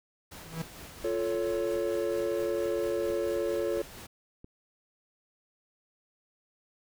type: noise with tremolo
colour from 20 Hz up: pink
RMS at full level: -45 dBFS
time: 0.31-4.07 s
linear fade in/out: 10 ms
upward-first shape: triangle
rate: 4.4 Hz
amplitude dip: 35%
type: tone with exponential growth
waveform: 45% pulse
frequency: 163.1 Hz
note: E3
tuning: 18 cents flat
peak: -30 dBFS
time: 0.37-0.62 s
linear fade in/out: 5 ms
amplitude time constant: 54 ms
type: chord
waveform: triangle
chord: F augmented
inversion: none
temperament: equal with one note detuned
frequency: 349.2 / 440 / 558.9 Hz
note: F4 / A4 / C#5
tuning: 0 / 0 / +14 cents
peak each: -30 dBFS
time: 1.04-3.82 s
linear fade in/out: 5 ms
type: click train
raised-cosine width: 3 ms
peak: -34 dBFS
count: 5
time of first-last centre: 1.76-4.445 s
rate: 1.49 Hz
effects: none

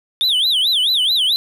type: tone with vibrato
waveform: triangle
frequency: 3458 Hz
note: A7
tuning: 31 cents flat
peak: -12 dBFS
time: 0.21-1.36 s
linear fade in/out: 0 ms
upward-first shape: sine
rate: 4.6 Hz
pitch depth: 270 cents each way
effects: none

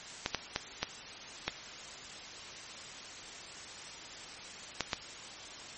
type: clicks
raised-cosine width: 0.2 ms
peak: -12 dBFS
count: 7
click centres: 0.261 / 0.347 / 0.561 / 0.83 / 1.48 / 4.807 / 4.932 s
effects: white hiss -46 dBFS RMS until 5.77 s + MP3 32 kbps

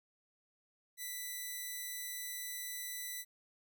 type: tone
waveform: 5% pulse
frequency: 1984 Hz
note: B6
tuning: 7 cents sharp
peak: -30 dBFS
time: 0.97-3.25 s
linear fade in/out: 50 ms
effects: none

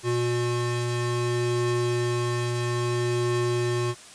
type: tone pair together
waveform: square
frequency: 120.2 / 361.2 Hz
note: B2 / F#4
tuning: -46 / -42 cents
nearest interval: octave + perfect fifth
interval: 1904 cents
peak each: -27 dBFS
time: 0.03-3.95 s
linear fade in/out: 50 ms
effects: white hiss -46 dBFS RMS until 4.14 s + resampled to 22050 Hz

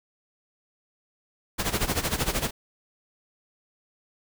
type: noise with tremolo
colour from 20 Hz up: pink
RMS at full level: -24 dBFS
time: 1.58-2.51 s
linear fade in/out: 20 ms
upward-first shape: sine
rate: 13 Hz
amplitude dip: 80%
effects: none

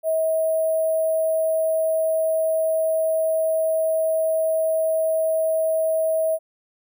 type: tone with sample-and-hold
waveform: sine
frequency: 640 Hz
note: D#5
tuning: 49 cents sharp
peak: -18 dBFS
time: 0.03-6.39 s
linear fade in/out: 50 ms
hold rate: 11025 Hz
effects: none

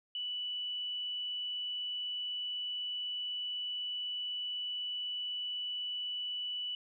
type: tone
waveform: sine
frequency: 2964 Hz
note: F#7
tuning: 2 cents sharp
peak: -35 dBFS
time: 0.15-6.75 s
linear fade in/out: 2 ms
effects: none

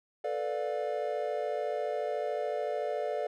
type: chord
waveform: triangle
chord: B half-diminished seventh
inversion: third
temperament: equal with one note detuned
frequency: 440 / 493.9 / 587.3 / 709 Hz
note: A4 / B4 / D5 / F5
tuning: 0 / 0 / 0 / +26 cents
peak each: -34 / -36 / -32 / -35 dBFS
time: 0.24-3.27 s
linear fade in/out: 5 ms
effects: none

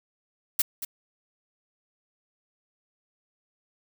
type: noise with echo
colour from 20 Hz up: blue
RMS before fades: -22 dBFS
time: 0.59-0.62 s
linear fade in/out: 5 ms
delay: 230 ms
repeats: 1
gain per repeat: -11 dB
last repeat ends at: 0.85 s
effects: none

